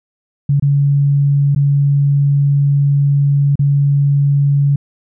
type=tone with dropouts; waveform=sine; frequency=141.6 Hz; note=C#3; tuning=37 cents sharp; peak=-9 dBFS; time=0.49-4.76 s; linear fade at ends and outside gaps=5 ms; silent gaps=0.598-0.623 / 1.549-1.56 / 3.556-3.592 s; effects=none